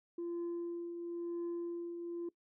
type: tone with tremolo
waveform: sine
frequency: 343.2 Hz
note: F4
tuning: 30 cents flat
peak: -33 dBFS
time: 0.18-2.29 s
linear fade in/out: 5 ms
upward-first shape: triangle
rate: 0.98 Hz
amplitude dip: 55%
effects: noise-tail reverb RT60 0.1 s tail -21 dB re dry + tanh soft clip ceiling -35 dBFS